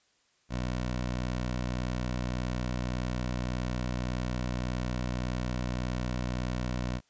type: tone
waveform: 15% pulse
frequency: 61.74 Hz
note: B1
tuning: in tune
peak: -24 dBFS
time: 0.49-7.01 s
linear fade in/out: 50 ms
effects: white hiss -69 dBFS RMS until 7.09 s + resampled to 16000 Hz